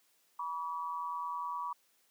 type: tone pair together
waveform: sine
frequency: 971.2 / 1141 Hz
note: B5 / C#6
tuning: -29 / +50 cents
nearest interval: minor third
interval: 279 cents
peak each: -38 / -38 dBFS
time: 0.39-1.73 s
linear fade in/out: 5 ms
effects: white hiss -71 dBFS RMS until 2.1 s + high-pass 200 Hz 12 dB/octave